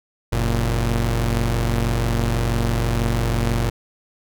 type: tone pair together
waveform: sawtooth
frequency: 46.14 / 116.54 Hz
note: F#1 / A#2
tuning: -4 / 0 cents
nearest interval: octave + major third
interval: 1604 cents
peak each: -17 dBFS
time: 0.32-3.7 s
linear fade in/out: 10 ms
effects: none